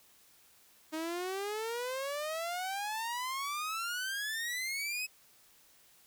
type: exponential sweep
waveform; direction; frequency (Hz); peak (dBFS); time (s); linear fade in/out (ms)
sawtooth; up; 309.8 to 2576; -31; 0.92-5.07; 20
effects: white hiss -63 dBFS RMS until 6.06 s

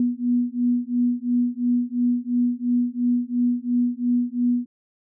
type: beating tone pair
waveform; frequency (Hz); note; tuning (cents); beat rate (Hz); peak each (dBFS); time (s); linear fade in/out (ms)
sine; 242.2 / 245.1; B3 / B3; -34 / -13; 2.9; -22; 0-4.66; 2
effects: none

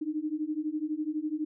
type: beating tone pair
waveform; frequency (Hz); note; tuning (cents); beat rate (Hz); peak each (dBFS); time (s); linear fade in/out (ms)
sine; 300 / 312; D4 / D#4; +37 / +5; 12; -33 / -32; 0.01-1.45; 10
effects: none

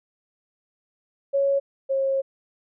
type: tone pair in turn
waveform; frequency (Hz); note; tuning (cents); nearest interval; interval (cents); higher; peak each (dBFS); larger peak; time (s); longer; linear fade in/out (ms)
sine; 554.4 / 540.2; C#5 / C#5; 0 / -45; unison; 45; first; -18 / -20; first; 1.33-1.6 / 1.89-2.22; second; 20
effects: none

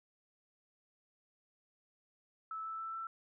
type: tone with pitch steps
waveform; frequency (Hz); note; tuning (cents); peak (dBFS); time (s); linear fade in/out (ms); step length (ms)
sine; 1309 / 1317.3 / 1325.7 / 1334.2; E6 / E6 / E6 / E6; -13 / -2 / +9 / +20; -39; 2.51-3.07; 2; 140
effects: none

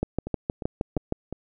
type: two click trains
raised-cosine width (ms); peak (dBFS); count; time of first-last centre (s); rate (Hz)
2; -19 / -11; 4 / 8; 0.27-1.326 / 0.03-1.124; 2.84 / 6.4
effects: none

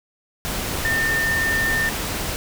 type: tone in noise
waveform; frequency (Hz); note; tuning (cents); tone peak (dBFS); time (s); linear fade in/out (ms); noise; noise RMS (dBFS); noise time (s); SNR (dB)
sine; 1806; A6; +45; -19; 0.85-1.89; 0; pink; -26; 0.45-2.36; +4
effects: none

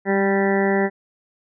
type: harmonic tone with a mistuned harmonic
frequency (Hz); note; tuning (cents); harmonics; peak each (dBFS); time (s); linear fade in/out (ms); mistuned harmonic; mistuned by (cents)
196; G3; 0; 1 / 2 / 3 / 4 / 5 / 7 / 8 / 9 / 10; -21 / -20 / -26 / -26 / -33 / -36 / -35 / -28 / -28; 0.05-0.9; 50; 1; +18
effects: none

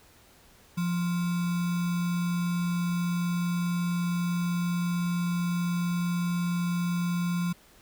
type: tone with sample-and-hold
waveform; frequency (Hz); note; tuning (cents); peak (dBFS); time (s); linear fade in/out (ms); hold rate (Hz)
sine; 174.61; F3; 0; -25; 0.77-7.53; 10; 1225
effects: pink hiss -57 dBFS RMS until 7.81 s

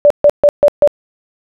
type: tone bursts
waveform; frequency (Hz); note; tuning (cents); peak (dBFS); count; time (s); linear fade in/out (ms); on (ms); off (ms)
sine; 583; D5; -13; -3; 5; 0.05-0.875; 0; 53; 140
effects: none

